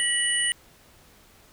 sine tone cluster, 1930 / 2946 / 9050 Hz, B6 / F#7 / C#9, -40 / -8 / +35 cents, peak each -26 dBFS, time 0-0.52 s, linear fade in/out 0 ms, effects pink hiss -55 dBFS RMS until 1.52 s

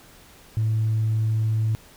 sine tone, 110 Hz, A2, in tune, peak -18 dBFS, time 0.57-1.75 s, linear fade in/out 0 ms, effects tanh soft clip ceiling -16 dBFS + pink hiss -50 dBFS RMS until 1.96 s

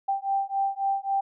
sine beating tone pair, 784 / 787.7 Hz, G5 / G5, 0 / +8 cents, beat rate 3.7 Hz, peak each -27 dBFS, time 0.08-1.21 s, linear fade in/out 10 ms, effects none

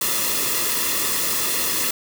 white noise with comb filter, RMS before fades -22 dBFS, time 0.01-1.91 s, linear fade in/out 5 ms, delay 1.3 ms, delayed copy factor -0.65, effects none

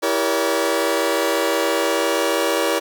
sawtooth chord, E diminished seventh, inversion none, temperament just, 329.6 / 395.6 / 474.7 / 569.6 Hz, E4 / G4 / Bb4 / Db5, 0 / +16 / +31 / +47 cents, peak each -20 / -21 / -19 / -18 dBFS, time 0.02-2.8 s, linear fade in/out 20 ms, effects 8-bit

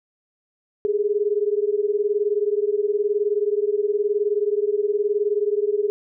sine beating tone pair, 405.9 / 424.9 Hz, G#4 / G#4, -40 / +40 cents, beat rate 19 Hz, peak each -21 / -22 dBFS, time 0.85-5.9 s, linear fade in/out 0 ms, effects none

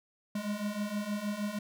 square beating tone pair, 203.3 / 209.7 Hz, G#3 / G#3, -37 / +17 cents, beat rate 6.4 Hz, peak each -38 / -35 dBFS, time 0.35-1.59 s, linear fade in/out 5 ms, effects none

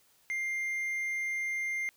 triangle tone, 2100 Hz, C7, 6 cents sharp, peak -29 dBFS, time 0.3-1.89 s, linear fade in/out 0 ms, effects white hiss -66 dBFS RMS until 1.96 s

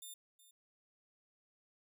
5% pulse tone with echo, 3600 Hz, A7, 39 cents sharp, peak -40 dBFS, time 0.02-0.14 s, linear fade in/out 5 ms, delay 370 ms, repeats 1, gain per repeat -15 dB, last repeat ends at 0.51 s, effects none

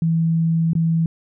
sine tone with dropouts, 164.1 Hz, E3, 8 cents flat, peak -15 dBFS, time 0.02-1.06 s, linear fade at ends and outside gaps 2 ms, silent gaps 0.733-0.752 s, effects none

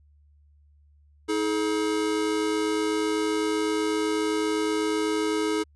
square tone pair together, 317.9 / 425.8 Hz, D#4 / G#4, +37 / +43 cents, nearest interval perfect fourth, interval 506 cents, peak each -27 dBFS, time 1.28-5.64 s, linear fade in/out 20 ms, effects added 73 Hz sine -55 dBFS peak until 5.75 s + resampled to 24000 Hz

